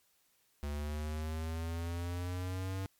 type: exponential sweep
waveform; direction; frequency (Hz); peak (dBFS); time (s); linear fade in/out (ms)
square; up; 72.1 to 96.5; -36; 0.63-2.86; 0
effects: white hiss -72 dBFS RMS until 2.99 s + MP3 96 kbps